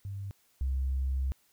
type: tone pair in turn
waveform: sine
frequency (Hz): 98.7 / 66.35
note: G2 / C2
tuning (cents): +12 / +25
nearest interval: perfect fifth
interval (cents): 687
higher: first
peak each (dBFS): -35 / -26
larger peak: second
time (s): 0.05-0.31 / 0.61-1.32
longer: second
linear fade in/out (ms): 0
effects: tanh soft clip ceiling -24 dBFS + white hiss -68 dBFS RMS until 1.52 s